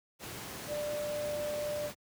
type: tone in noise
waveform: sine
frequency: 593 Hz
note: D5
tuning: 17 cents sharp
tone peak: -33 dBFS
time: 0.67-1.91 s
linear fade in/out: 50 ms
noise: pink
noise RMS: -42 dBFS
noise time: 0.19-1.95 s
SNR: +6 dB
effects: high-pass 100 Hz 12 dB/octave